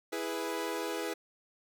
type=chord; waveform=sawtooth; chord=E major; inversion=none; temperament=equal; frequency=329.6 / 415.3 / 493.9 Hz; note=E4 / G#4 / B4; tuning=0 / 0 / 0 cents; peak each=-34 dBFS; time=0.12-1.14 s; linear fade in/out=10 ms; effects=none